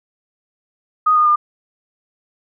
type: tone with pitch steps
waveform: sine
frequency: 1244.5 / 1224.5 / 1204.9 Hz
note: D#6 / D#6 / D6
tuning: 0 / -28 / +44 cents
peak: -10 dBFS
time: 1.06-1.36 s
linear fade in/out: 10 ms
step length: 100 ms
effects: none